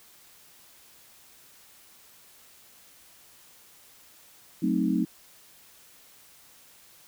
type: chord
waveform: sine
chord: F# diminished seventh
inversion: none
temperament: equal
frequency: 185 / 220 / 261.6 / 311.1 Hz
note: F#3 / A3 / C4 / Eb4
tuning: 0 / 0 / 0 / 0 cents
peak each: -28 dBFS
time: 4.62-5.05 s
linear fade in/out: 10 ms
effects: white hiss -55 dBFS RMS until 7.07 s